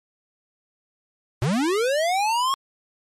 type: linear sweep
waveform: square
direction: up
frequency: 110 to 1101 Hz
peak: -20 dBFS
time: 1.42-2.54 s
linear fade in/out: 0 ms
effects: low-pass 10000 Hz 12 dB/octave + MP3 64 kbps